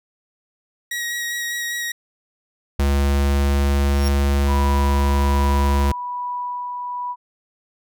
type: tone with vibrato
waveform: sawtooth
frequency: 1900 Hz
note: A#6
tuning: 33 cents sharp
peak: -20 dBFS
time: 0.91-1.92 s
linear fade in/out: 5 ms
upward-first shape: sine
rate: 5 Hz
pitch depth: 13 cents each way
type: tone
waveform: square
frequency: 70.1 Hz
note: C#2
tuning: 20 cents sharp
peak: -16 dBFS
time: 2.79-5.92 s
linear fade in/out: 5 ms
type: tone with exponential growth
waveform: sawtooth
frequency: 5540 Hz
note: F8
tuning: 15 cents flat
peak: -22 dBFS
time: 3.9-4.08 s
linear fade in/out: 0 ms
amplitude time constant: 37 ms
type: tone with tremolo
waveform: sine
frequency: 982 Hz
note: B5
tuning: 10 cents flat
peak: -23 dBFS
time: 4.46-7.16 s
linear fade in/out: 50 ms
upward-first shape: sine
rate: 1.2 Hz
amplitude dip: 25%
effects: none